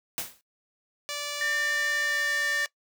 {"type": "noise with exponential decay", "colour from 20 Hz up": "white", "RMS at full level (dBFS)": -28, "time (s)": [0.18, 0.41], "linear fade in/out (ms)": 0, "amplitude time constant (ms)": 49}
{"type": "tone with pitch glide", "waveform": "5% pulse", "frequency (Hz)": [582, 577.6], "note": ["D5", "D5"], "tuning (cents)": [-16, -29], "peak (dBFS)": -20, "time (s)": [1.09, 2.66], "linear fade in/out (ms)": 0, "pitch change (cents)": -13, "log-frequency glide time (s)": [2, 2.32]}
{"type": "tone", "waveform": "sine", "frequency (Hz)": 1803, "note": "A6", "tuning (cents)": 42, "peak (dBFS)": -26, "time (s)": [1.41, 2.65], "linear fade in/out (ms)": 2}
{"effects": ["noise-tail reverb RT60 0.1 s tail -20 dB re dry"]}